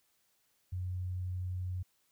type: tone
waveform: sine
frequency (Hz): 91.2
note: F#2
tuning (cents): -24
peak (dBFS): -34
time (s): 0.72-1.83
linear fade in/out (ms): 10
effects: white hiss -74 dBFS RMS until 2.11 s